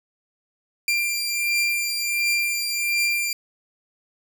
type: beating tone pair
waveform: sawtooth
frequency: 2376 / 2377.4 Hz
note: D7 / D7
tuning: +20 / +21 cents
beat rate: 1.4 Hz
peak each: -24 / -19 dBFS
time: 0.88-3.33 s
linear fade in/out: 2 ms
effects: 9-bit